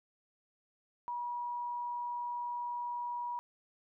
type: tone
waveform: sine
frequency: 964 Hz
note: B5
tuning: 42 cents flat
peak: -35 dBFS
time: 1.08-3.39 s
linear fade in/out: 0 ms
effects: none